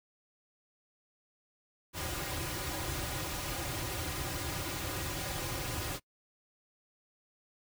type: noise with comb filter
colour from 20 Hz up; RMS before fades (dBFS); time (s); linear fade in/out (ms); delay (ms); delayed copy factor
pink; -37; 1.93-6; 50; 4.5; -0.8
effects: noise-tail reverb RT60 0.1 s tail -23 dB re dry